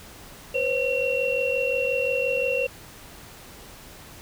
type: tone cluster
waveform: sine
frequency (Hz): 495.3 / 541 / 2735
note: B4 / C#5 / F7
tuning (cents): +5 / -42 / -37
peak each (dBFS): -26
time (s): 0.54-2.67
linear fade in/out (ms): 10
effects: pink hiss -45 dBFS RMS until 4.21 s